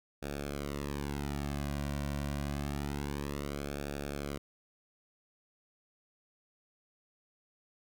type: tone with flanger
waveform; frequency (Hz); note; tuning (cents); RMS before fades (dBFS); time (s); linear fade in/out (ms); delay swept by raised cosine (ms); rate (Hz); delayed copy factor
sawtooth; 71.4; D2; -48; -37; 0.22-4.38; 10; 0.98 to 2.38; 0.27; -0.95
effects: none